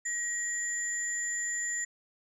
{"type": "tone pair together", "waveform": "sine", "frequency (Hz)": [1902, 7111], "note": ["A#6", "A8"], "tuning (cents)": [34, 17], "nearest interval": "octave + major seventh", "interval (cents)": 2283, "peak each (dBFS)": [-33, -32], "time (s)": [0.05, 1.85], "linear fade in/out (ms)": 10, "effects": ["tanh soft clip ceiling -23 dBFS"]}